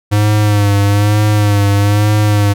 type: tone with vibrato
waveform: square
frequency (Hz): 103.2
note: G#2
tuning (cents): -10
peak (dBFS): -9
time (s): 0.11-2.54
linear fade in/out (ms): 20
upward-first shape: sine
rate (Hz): 1.1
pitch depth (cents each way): 44
effects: none